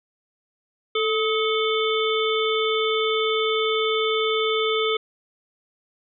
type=harmonic tone with a mistuned harmonic; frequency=440 Hz; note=A4; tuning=in tune; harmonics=1 / 3 / 5 / 7 / 8; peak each=-22 / -27 / -29 / -30 / -28 dBFS; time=0.95-4.97 s; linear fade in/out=5 ms; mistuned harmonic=3; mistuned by=-68 cents; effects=none